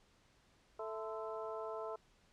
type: harmonic tone with a mistuned harmonic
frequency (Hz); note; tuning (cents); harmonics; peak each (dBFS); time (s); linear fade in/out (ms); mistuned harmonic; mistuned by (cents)
220; A3; 0; 2 / 3 / 4 / 5 / 6; -44 / -45 / -51 / -49 / -50; 0.79-1.96; 5; 5; -110
effects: pink hiss -70 dBFS RMS until 2.32 s + low-pass 7000 Hz 12 dB/octave